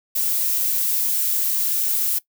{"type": "noise", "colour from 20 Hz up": "violet", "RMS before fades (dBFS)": -21, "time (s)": [0.15, 2.19], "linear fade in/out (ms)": 10, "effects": ["noise-tail reverb RT60 0.1 s tail -20 dB re dry"]}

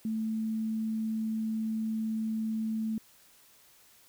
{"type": "tone", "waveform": "sine", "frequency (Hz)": 220.5, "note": "A3", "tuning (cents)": 4, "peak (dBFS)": -29, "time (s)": [0.05, 2.98], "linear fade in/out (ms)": 2, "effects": ["white hiss -60 dBFS RMS until 4.08 s"]}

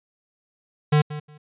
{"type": "tone with echo", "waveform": "square", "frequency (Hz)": 150.1, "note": "D3", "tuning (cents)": 38, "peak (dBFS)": -15, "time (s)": [0.92, 1.02], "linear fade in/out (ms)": 10, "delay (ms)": 180, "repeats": 2, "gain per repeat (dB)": -15, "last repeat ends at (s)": 1.38, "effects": ["resampled to 8000 Hz"]}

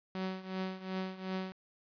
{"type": "tone with tremolo", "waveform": "sawtooth", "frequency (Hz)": 188, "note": "F#3", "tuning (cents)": 28, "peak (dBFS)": -29, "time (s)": [0.15, 1.52], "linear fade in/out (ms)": 0, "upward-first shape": "triangle", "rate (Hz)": 2.7, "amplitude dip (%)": 85, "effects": ["resampled to 11025 Hz", "10-bit"]}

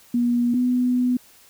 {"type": "tone pair in turn", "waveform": "sine", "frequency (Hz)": [240.6, 248.8], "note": ["B3", "B3"], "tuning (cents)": [-45, 13], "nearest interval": "minor second", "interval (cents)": 58, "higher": "second", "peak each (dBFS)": -17, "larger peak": "neither", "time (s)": [[0.14, 0.54], [0.54, 1.17]], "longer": "second", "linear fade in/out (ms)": 5, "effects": ["white hiss -52 dBFS RMS until 1.49 s"]}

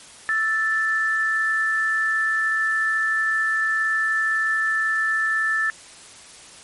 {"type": "tone pair together", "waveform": "sine", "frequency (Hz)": [1319.3, 1761], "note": ["E6", "A6"], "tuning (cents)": [1, 1], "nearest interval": "perfect fourth", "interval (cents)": 500, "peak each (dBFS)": [-27, -19], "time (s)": [0.29, 5.7], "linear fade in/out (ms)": 0, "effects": ["white hiss -44 dBFS RMS until 6.63 s", "MP3 48 kbps"]}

